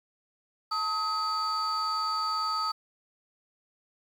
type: tone cluster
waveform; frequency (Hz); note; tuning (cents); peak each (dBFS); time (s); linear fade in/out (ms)
sine; 890 / 1268 / 4579; A5 / D#6 / D8; +20 / +32 / -45; -35 / -27 / -32; 0.71-2.72; 10
effects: tanh soft clip ceiling -22 dBFS + 9-bit